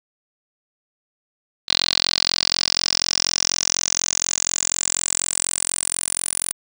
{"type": "tone with band-pass filter sweep", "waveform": "10% pulse", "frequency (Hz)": 44.11, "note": "F1", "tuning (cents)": 18, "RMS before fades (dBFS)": -22, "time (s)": [1.68, 6.53], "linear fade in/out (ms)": 10, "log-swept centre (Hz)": [4100, 10000], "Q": 6.3, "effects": []}